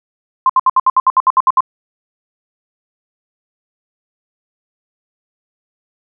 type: tone bursts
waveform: sine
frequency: 1046.5 Hz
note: C6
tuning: in tune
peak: -6 dBFS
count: 12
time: 0.46-1.606 s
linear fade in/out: 2 ms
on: 35 ms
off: 66 ms
effects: none